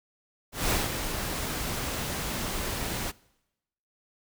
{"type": "noise with ADSR envelope", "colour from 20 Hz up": "pink", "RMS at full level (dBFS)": -25, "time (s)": [0.52, 3.12], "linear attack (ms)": 180, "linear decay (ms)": 190, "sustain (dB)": -7, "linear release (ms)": 26, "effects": ["noise-tail reverb RT60 0.9 s tail -23 dB re dry"]}